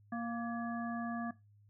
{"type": "harmonic tone with a mistuned harmonic", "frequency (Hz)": 233.1, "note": "A#3", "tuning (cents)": 0, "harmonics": [1, 3, 5, 7], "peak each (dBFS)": [-37, -43, -46, -46], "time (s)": [0.12, 1.31], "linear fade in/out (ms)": 5, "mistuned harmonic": 7, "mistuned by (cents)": 57, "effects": ["noise-tail reverb RT60 0.2 s tail -17 dB re dry", "added 103 Hz sine -61 dBFS peak until 1.69 s"]}